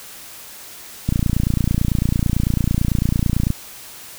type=click train; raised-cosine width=5 ms; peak=-5 dBFS; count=71; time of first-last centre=1.09-3.504 s; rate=29 Hz; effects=white hiss -38 dBFS RMS until 4.18 s